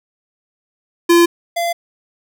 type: tone pair in turn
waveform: square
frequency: 342.5 / 685 Hz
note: F4 / F5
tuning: -34 / -34 cents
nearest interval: octave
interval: 1200 cents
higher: second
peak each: -8 / -17 dBFS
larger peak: first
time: 1.09-1.26 / 1.56-1.73 s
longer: neither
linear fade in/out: 10 ms
effects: none